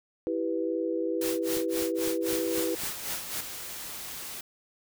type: chord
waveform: sine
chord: E minor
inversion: none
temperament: equal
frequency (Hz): 329.6 / 392 / 493.9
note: E4 / G4 / B4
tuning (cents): 0 / 0 / 0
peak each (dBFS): -30 / -33 / -31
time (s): 0.27-2.75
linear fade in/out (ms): 0
type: noise with tremolo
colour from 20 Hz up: white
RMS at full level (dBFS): -33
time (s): 1.21-3.41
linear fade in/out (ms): 5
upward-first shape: sine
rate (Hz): 3.8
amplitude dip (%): 100
type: click train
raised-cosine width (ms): 3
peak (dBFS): -32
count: 6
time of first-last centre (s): 1.57-2.836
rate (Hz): 3.95
type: noise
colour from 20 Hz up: white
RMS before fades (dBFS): -39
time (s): 2.26-4.41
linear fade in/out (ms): 5
effects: none